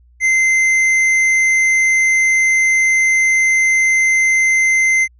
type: tone with tanh clipping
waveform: sine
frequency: 2074 Hz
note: C7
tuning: 16 cents flat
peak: -12 dBFS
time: 0.2-5.08 s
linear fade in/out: 50 ms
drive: 9 dB
effects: added 60 Hz sine -46 dBFS peak until 5.19 s + resampled to 24000 Hz